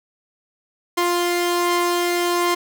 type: tone pair together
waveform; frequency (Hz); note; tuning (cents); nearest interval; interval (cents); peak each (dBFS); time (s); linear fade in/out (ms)
sawtooth; 350.1 / 1049; F4 / C6; +4 / +4; octave + perfect fifth; 1900; -15 / -20; 0.97-2.55; 10
effects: none